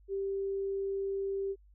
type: tone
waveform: sine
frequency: 392 Hz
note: G4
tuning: in tune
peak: -31 dBFS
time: 0.08-1.56 s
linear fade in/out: 50 ms
effects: added 50 Hz sine -57 dBFS peak until 1.74 s

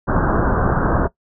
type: low-pass noise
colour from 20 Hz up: pink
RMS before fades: -17 dBFS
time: 0.07-1.08 s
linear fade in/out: 20 ms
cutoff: 1600 Hz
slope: 96 dB/octave
effects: noise-tail reverb RT60 0.1 s tail -18 dB re dry

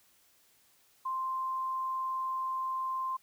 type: tone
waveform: sine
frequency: 1046.5 Hz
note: C6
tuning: in tune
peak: -31 dBFS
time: 1.05-3.17 s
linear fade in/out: 10 ms
effects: white hiss -66 dBFS RMS until 3.22 s

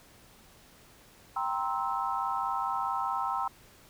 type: chord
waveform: sine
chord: C dominant seventh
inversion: second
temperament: just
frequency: 784.9 / 941.9 / 1046.5 / 1308.1 Hz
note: G5 / Bb5 / C6 / E6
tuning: +2 / +18 / 0 / -14 cents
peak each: -34 dBFS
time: 1.36-3.48 s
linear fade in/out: 5 ms
effects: pink hiss -57 dBFS RMS until 3.89 s

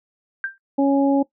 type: tone with exponential decay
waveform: sine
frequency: 1578 Hz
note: G6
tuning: 11 cents sharp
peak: -19 dBFS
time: 0.44-0.58 s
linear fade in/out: 1 ms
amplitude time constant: 29 ms
type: harmonic tone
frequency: 277.2 Hz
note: C#4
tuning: in tune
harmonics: 1 / 2 / 3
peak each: -15 / -21 / -25 dBFS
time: 0.78-1.23 s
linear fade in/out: 10 ms
effects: noise-tail reverb RT60 0.1 s tail -18 dB re dry

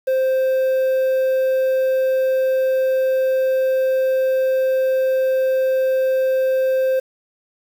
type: tone with quantisation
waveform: triangle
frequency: 523.3 Hz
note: C5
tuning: in tune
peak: -13 dBFS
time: 0.07-7 s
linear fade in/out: 10 ms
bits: 7
effects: none

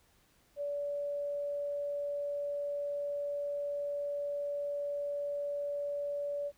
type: tone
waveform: sine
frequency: 575 Hz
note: D5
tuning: 37 cents flat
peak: -33 dBFS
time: 0.56-6.52 s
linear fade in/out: 50 ms
effects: pink hiss -68 dBFS RMS until 6.57 s

